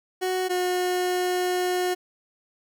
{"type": "tone pair in turn", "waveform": "30% pulse", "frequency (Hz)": [370, 362], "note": ["F#4", "F#4"], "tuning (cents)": [0, -38], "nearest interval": "unison", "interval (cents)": 38, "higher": "first", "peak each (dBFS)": [-21, -20], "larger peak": "second", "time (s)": [[0.21, 0.49], [0.49, 1.95]], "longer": "second", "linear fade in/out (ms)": 20, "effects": []}